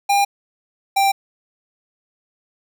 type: tone pair in turn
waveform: square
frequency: 803 / 786.5 Hz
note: G5 / G5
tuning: +41 / +6 cents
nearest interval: unison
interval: 35 cents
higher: first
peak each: -14 dBFS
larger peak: neither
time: 0.09-0.25 / 0.96-1.12 s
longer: neither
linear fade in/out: 10 ms
effects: none